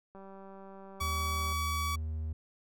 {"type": "click train", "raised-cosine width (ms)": 1, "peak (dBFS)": -37, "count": 268, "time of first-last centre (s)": [0.15, 1.526], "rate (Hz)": 194}
{"type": "tone", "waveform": "sawtooth", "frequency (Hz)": 1139, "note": "C#6", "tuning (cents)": 47, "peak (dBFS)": -29, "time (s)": [1, 1.96], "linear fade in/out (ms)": 10}
{"type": "tone with pitch glide", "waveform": "triangle", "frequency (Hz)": [77.6, 78.55], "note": ["D#2", "D#2"], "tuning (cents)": [-4, 17], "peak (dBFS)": -31, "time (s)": [1.01, 2.33], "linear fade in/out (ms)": 5, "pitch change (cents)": 21, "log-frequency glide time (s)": [1.84, 1.93]}
{"effects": []}